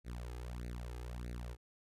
sawtooth tone with flanger, 60.1 Hz, B1, 46 cents flat, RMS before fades -44 dBFS, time 0.04-1.57 s, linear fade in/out 50 ms, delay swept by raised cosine 0.46 to 2.46 ms, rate 1.6 Hz, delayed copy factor +0.95, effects resampled to 32000 Hz

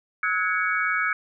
sine tone cluster, 1287 / 1464 / 1657 / 2240 Hz, E6 / F#6 / G#6 / C#7, -42 / -19 / -4 / +18 cents, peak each -27 dBFS, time 0.23-1.13 s, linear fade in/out 2 ms, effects none

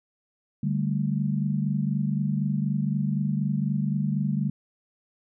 sine chord, D suspended fourth, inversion none, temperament equal, 146.83 / 196 / 220 Hz, D3 / G3 / A3, 0 / 0 / 0 cents, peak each -26 / -27 / -30 dBFS, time 0.63-4.5 s, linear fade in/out 5 ms, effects none

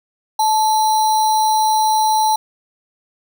sine tone with sample-and-hold, 868 Hz, A5, 24 cents flat, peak -12 dBFS, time 0.39-2.36 s, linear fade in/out 5 ms, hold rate 4900 Hz, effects none

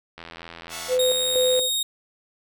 click train, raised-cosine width 0.3 ms, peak -22 dBFS, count 119, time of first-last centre 0.18-1.588 s, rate 83.8 Hz
5% pulse chord, F# minor seventh, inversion third, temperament equal with one note detuned, 659.3 / 722.3 / 880 / 1108.7 Hz, E5 / F#5 / A5 / C#6, 0 / -42 / 0 / 0 cents, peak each -26 dBFS, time 0.69-0.99 s, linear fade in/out 50 ms
sine tone with tremolo, 507 Hz, B4, 45 cents sharp, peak -18 dBFS, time 0.88-1.7 s, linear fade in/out 50 ms, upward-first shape square, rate 2.1 Hz, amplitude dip 65%
sawtooth tone, 3729 Hz, A#7, in tune, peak -19 dBFS, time 0.99-1.83 s, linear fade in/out 5 ms
effects none

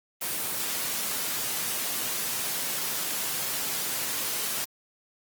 white high-pass noise, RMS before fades -30 dBFS, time 0.21-4.65 s, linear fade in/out 10 ms, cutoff 110 Hz, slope 24 dB/octave, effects Opus 24 kbps

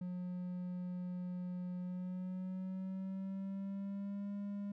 triangle tone with pitch glide, 180 to 202 Hz, F#3 to G#3, -47 to -48 cents, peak -37 dBFS, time 0.01-4.72 s, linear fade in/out 5 ms, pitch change +199 cents, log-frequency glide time 1.8-4.33 s, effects none

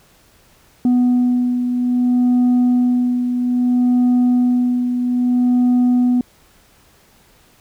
sine beating tone pair, 246.9 / 247.51 Hz, B3 / B3, 0 / +4 cents, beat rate 0.61 Hz, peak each -11 / -19 dBFS, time 0.85-6.21 s, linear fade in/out 2 ms, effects tanh soft clip ceiling -10 dBFS + pink hiss -52 dBFS RMS until 7.6 s

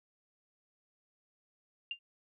sine tone with exponential decay, 2794 Hz, F7, in tune, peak -31 dBFS, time 1.91-1.99 s, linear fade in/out 2 ms, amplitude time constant 17 ms, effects none

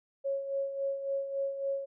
sine tone with tremolo, 550 Hz, C#5, 14 cents flat, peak -28 dBFS, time 0.24-1.86 s, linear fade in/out 20 ms, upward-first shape sine, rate 3.6 Hz, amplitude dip 60%, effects none

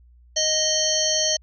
harmonic tone, 622.3 Hz, D#5, in tune, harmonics 1 / 3 / 5 / 7 / 9 / 10, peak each -26 / -34 / -27 / -25 / -26 / -24 dBFS, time 0.36-1.37 s, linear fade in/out 10 ms, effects added 60 Hz sine -49 dBFS peak until 1.42 s

